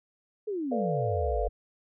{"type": "exponential sweep", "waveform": "sine", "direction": "down", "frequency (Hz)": [443, 42.75], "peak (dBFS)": -29, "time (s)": [0.47, 1.49], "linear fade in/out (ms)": 10}
{"type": "chord", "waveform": "sine", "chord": "B half-diminished seventh", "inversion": "third", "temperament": "equal", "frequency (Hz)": [440, 493.9, 587.3, 698.5], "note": ["A4", "B4", "D5", "F5"], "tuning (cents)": [0, 0, 0, 0], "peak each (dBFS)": -33, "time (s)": [0.71, 1.48], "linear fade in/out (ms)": 10}
{"effects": []}